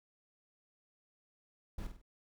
brown noise with echo, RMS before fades -40 dBFS, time 1.78-1.87 s, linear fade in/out 5 ms, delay 49 ms, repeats 3, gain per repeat -7 dB, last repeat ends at 2.017 s, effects none

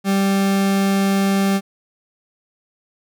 40% pulse tone, 195.9 Hz, G3, 1 cent flat, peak -14 dBFS, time 0.04-1.61 s, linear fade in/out 50 ms, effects none

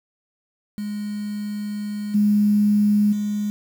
sine tone with level steps, 207.7 Hz, G#3, in tune, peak -25 / -14 / -21 dBFS, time 0.78-3.5 s, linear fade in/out 0 ms, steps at 2.14 / 3.12 s, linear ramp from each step 10 ms, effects 7-bit

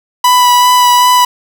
45% pulse tone with vibrato, 987.8 Hz, B5, in tune, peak -5 dBFS, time 0.24-1.25 s, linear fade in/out 5 ms, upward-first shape sine, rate 2.6 Hz, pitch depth 13 cents each way, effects none

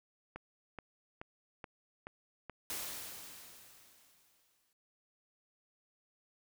click train, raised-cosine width 0.5 ms, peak -29 dBFS, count 6, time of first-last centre 0.36-2.497 s, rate 2.34 Hz
white noise with exponential decay, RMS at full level -39 dBFS, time 2.7-4.73 s, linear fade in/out 1 ms, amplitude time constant 440 ms
effects none

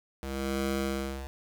15% pulse ring-modulated tone, 135.1 Hz, C#3, 44 cents flat, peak -21 dBFS, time 0.23-1.27 s, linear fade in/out 0 ms, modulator 68 Hz, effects none

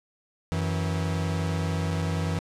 45% pulse tone pair together, 91.54 / 162.5 Hz, F#2 / E3, -18 / -24 cents, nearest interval minor seventh, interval 994 cents, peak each -28 dBFS, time 0.52-2.39 s, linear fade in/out 0 ms, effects low-pass 9000 Hz 12 dB/octave

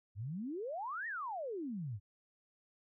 sine exponential two-way sweep, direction up then down, 91.9 to 1908 to 91.9 Hz, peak -38 dBFS, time 0.15-2 s, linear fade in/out 50 ms, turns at 1.07 s, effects none

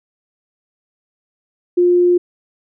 sine tone, 354 Hz, F4, 23 cents sharp, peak -9 dBFS, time 1.77-2.18 s, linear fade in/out 10 ms, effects none

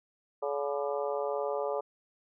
harmonic tone with a mistuned harmonic, 142.2 Hz, C#3, 45 cents sharp, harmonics 3 / 4 / 5 / 6 / 7 / 8, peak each -34 / -33 / -39 / -40 / -42 / -42 dBFS, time 0.42-1.81 s, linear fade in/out 10 ms, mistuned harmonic 8, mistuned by +80 cents, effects none

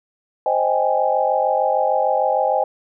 sine chord, Ab major seventh, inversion first, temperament equal, 523.3 / 622.3 / 784 / 830.6 Hz, C5 / Eb5 / G5 / Ab5, 0 / 0 / 0 / 0 cents, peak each -21 dBFS, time 0.46-2.64 s, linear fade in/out 2 ms, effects none

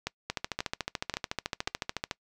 two click trains, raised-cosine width 0.2 ms, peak -13 / -13 dBFS, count 4 / 26, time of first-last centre 0.07-1.674 / 0.3-2.112 s, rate 1.87 / 13.8 Hz, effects noise-tail reverb RT60 0.1 s tail -23 dB re dry

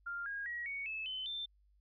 sine tone with pitch steps, 1396.9 / 1632.7 / 1908.2 / 2230 / 2607 / 3047 / 3561 Hz, F6 / G#6 / A#6 / C#7 / E7 / G7 / A7, 0 / -30 / +40 / +10 / -20 / -50 / +20 cents, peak -38 dBFS, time 0.06-1.46 s, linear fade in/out 10 ms, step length 200 ms, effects added 50 Hz sine -66 dBFS peak until 1.8 s

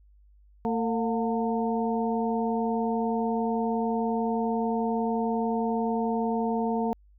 harmonic tone with a mistuned harmonic, 226.4 Hz, A3, 50 cents sharp, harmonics 1 / 2 / 3 / 4, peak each -27 / -30 / -32 / -33 dBFS, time 0.65-6.93 s, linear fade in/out 0 ms, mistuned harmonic 3, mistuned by +78 cents, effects added 50 Hz sine -54 dBFS peak until 7.18 s

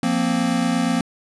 square chord, F suspended fourth, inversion none, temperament equal, 174.61 / 233.1 / 261.6 Hz, F3 / Bb3 / C4, 0 / 0 / 0 cents, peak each -25 / -22 / -23 dBFS, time 0.03-1.01 s, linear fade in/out 2 ms, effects resampled to 24000 Hz

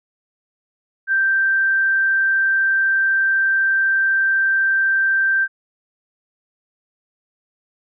sine tone, 1568 Hz, G6, in tune, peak -14 dBFS, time 1.07-5.48 s, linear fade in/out 50 ms, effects none

